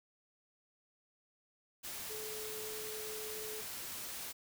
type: tone in noise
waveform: sine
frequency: 431.8 Hz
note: A4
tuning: 33 cents flat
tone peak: -45 dBFS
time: 2.09-3.62 s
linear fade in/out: 20 ms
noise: white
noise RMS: -44 dBFS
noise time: 1.83-4.33 s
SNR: -4 dB
effects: none